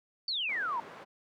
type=exponential sweep; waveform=sine; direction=down; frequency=4635 to 895 Hz; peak=-30 dBFS; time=0.28-0.8 s; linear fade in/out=2 ms
type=low-pass noise; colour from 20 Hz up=white; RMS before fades=-48 dBFS; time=0.48-1.05 s; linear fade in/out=20 ms; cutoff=1200 Hz; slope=12 dB/octave
effects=high-pass 200 Hz 12 dB/octave